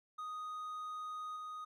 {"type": "tone with level steps", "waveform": "triangle", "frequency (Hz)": 1244.5, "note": "D#6", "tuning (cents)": 0, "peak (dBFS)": [-39, -41], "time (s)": [0.18, 1.65], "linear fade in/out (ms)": 10, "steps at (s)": 1.36, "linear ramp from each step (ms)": 5, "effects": []}